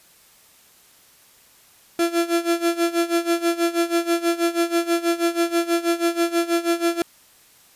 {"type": "tone with tremolo", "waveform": "35% pulse", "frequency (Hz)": 339.3, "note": "F4", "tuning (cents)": -50, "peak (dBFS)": -14, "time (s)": [1.99, 7.02], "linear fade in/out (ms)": 2, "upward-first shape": "sine", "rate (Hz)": 6.2, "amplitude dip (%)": 85, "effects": ["white hiss -53 dBFS RMS until 7.75 s", "resampled to 32000 Hz"]}